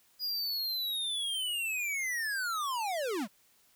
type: linear sweep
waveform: square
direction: down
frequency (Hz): 4935 to 176.5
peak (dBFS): -32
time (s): 0.19-3.28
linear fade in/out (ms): 50
effects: white hiss -66 dBFS RMS until 3.75 s